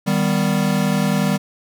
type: chord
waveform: square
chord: Eb augmented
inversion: none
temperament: equal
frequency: 155.56 / 196 / 246.9 Hz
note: Eb3 / G3 / B3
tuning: 0 / 0 / 0 cents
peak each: -22 / -19 / -24 dBFS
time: 0.06-1.38 s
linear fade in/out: 20 ms
effects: none